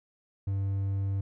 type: tone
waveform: triangle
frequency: 98 Hz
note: G2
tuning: in tune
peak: -25 dBFS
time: 0.47-1.21 s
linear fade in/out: 5 ms
effects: none